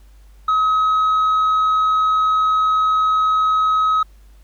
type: tone with tanh clipping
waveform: sine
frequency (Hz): 1274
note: D#6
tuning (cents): +41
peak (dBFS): -14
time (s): 0.48-4.03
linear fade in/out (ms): 5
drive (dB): 2
effects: added 50 Hz sine -43 dBFS peak until 4.43 s + pink hiss -58 dBFS RMS until 4.43 s